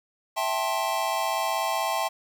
square chord, A minor seventh, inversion second, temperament equal with one note detuned, 659.3 / 784 / 880 / 1058.7 Hz, E5 / G5 / A5 / C6, 0 / 0 / 0 / +20 cents, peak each -31 dBFS, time 0.36-2.09 s, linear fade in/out 20 ms, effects 9-bit

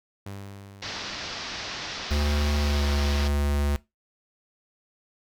sawtooth tone with exponential decay, 99.2 Hz, G2, 21 cents sharp, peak -31 dBFS, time 0.26-2.29 s, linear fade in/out 5 ms, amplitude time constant 440 ms
white low-pass noise, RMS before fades -35 dBFS, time 0.82-3.28 s, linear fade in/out 5 ms, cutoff 5600 Hz, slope 48 dB/octave
square tone with pitch glide, 73.42 to 71.87 Hz, D2 to D2, 0 to -37 cents, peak -23 dBFS, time 2.11-3.76 s, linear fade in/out 0 ms, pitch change -37 cents, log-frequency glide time 2.58-2.84 s
effects noise-tail reverb RT60 0.2 s tail -19 dB re dry

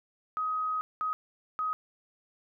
sine tone bursts at uneven times, 1260 Hz, D#6, 21 cents sharp, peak -28 dBFS, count 3, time 0.37-0.81 / 1.01-1.13 / 1.59-1.73 s, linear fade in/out 0 ms, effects none

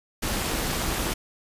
pink noise with amplitude modulation, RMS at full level -24 dBFS, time 0.22-1.14 s, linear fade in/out 10 ms, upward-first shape sine, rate 287 Hz, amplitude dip 70%, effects resampled to 32000 Hz

